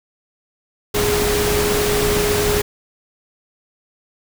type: tone in noise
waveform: sine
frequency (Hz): 415.3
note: G#4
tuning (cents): 0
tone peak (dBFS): -18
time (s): 0.94-2.62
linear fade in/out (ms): 10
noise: pink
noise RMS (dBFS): -20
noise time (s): 0.94-2.62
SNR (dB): -1
effects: none

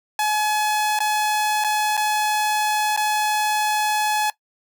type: tone with dropouts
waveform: sawtooth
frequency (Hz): 849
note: G#5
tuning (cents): +38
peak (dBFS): -15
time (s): 0.19-4.3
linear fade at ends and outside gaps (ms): 2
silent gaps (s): 0.99-1.003 / 1.64-1.645 / 1.969-1.975 / 2.964-2.974
effects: noise-tail reverb RT60 0.1 s tail -19 dB re dry

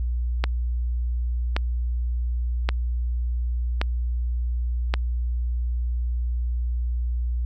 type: click train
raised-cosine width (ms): 0.3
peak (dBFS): -7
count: 5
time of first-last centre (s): 0.44-4.939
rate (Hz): 0.889
effects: added 60 Hz sine -22 dBFS peak until 7.45 s

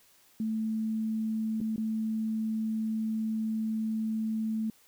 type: tone with dropouts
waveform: sine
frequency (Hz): 220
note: A3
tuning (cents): 0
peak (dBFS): -28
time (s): 0.4-4.7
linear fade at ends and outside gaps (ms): 2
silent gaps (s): 1.604-1.612 / 1.761-1.779
effects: white hiss -62 dBFS RMS until 4.87 s

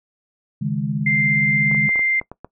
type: chord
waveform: sine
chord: C# suspended second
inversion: none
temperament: equal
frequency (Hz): 138.59 / 155.56 / 207.7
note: C#3 / D#3 / G#3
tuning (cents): 0 / 0 / 0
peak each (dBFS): -24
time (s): 0.61-1.89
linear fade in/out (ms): 10
type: tone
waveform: sine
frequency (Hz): 2093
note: C7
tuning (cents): 0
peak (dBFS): -16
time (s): 1.06-2.2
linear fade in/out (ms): 5
type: clicks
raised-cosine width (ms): 1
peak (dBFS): -20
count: 8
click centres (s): 1.714 / 1.747 / 1.892 / 1.958 / 1.993 / 2.214 / 2.316 / 2.446
effects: noise-tail reverb RT60 0.1 s tail -20 dB re dry

